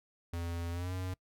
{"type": "tone with pitch glide", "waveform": "square", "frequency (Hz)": [85.1, 92.27], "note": ["F2", "F#2"], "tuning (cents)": [-44, -4], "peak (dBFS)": -36, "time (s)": [0.33, 1.14], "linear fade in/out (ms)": 5, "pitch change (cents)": 140, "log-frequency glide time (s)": [0.71, 0.93], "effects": ["noise-tail reverb RT60 0.1 s tail -23 dB re dry"]}